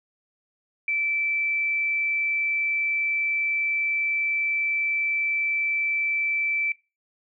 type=tone; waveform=sine; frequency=2325 Hz; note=D7; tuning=18 cents flat; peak=-22 dBFS; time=0.88-6.72 s; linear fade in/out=2 ms; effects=noise-tail reverb RT60 0.3 s tail -23 dB re dry